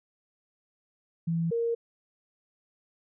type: tone pair in turn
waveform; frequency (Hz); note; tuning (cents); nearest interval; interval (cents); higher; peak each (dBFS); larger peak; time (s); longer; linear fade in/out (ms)
sine; 166.2 / 465; E3 / A#4; +15 / -4; octave + tritone; 1781; second; -25; neither; 1.27-1.51 / 1.51-1.75; neither; 10
effects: none